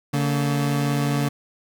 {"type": "tone pair together", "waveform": "30% pulse", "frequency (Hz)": [142.28, 226.1], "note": ["C#3", "A3"], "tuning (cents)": [45, 47], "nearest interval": "minor sixth", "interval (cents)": 802, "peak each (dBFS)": [-18, -25], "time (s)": [0.13, 1.29], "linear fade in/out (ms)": 10, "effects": []}